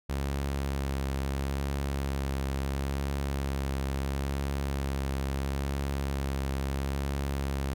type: tone with vibrato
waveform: sawtooth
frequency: 68.6 Hz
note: C#2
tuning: 17 cents flat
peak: -25 dBFS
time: 0.09-7.74 s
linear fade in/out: 10 ms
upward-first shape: triangle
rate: 0.74 Hz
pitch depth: 25 cents each way
effects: none